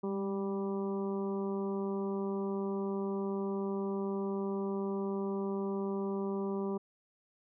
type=harmonic tone with a mistuned harmonic; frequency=196 Hz; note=G3; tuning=in tune; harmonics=1 / 2 / 3 / 4 / 5 / 6; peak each=-35 / -35 / -47 / -49 / -46 / -50 dBFS; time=0.03-6.78 s; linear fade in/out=10 ms; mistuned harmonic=1; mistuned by=+24 cents; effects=none